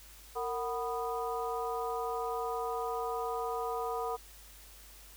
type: harmonic tone with a mistuned harmonic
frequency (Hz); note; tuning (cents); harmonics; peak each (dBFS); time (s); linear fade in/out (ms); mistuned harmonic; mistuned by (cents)
246.9; B3; 0; 2 / 3 / 4 / 5; -36 / -38 / -39 / -40; 0.35-4.17; 20; 2; -120
effects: added 50 Hz sine -55 dBFS peak until 5.16 s + white hiss -55 dBFS RMS until 5.16 s